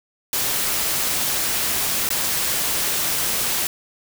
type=noise with dropouts; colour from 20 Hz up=white; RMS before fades=-22 dBFS; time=0.33-3.67 s; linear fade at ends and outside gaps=1 ms; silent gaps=2.09-2.104 s; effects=none